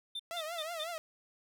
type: tone bursts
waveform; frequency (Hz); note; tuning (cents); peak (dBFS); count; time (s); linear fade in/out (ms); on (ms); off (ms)
triangle; 3575; A7; +27; -35; 4; 0.15-0.84; 5; 45; 170
type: tone with vibrato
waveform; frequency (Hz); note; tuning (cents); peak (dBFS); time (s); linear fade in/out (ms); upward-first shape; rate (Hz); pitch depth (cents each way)
sawtooth; 654; E5; -14; -34; 0.31-0.98; 0; triangle; 5.5; 140
effects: none